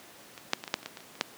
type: clicks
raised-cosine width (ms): 0.2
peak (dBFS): -25 / -6 / -20 / -20 / -7 / -27 / -18 / -24 / -30 / -30 / -7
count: 11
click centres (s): 0.378 / 0.534 / 0.639 / 0.678 / 0.741 / 0.83 / 0.86 / 0.972 / 1.005 / 1.154 / 1.211
effects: pink hiss -51 dBFS RMS until 1.37 s + high-pass 200 Hz 12 dB/octave